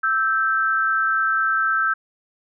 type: tone pair together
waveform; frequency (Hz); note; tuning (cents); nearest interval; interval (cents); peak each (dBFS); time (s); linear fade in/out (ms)
sine; 1318.5 / 1562.5; E6 / G6; 0 / -6; minor third; 294; -20; 0.03-1.94; 10
effects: none